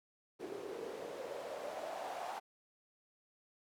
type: noise with band-pass filter sweep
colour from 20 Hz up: white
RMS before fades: -44 dBFS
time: 0.39-2.4 s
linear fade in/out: 20 ms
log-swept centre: 370 to 790 Hz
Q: 5
effects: none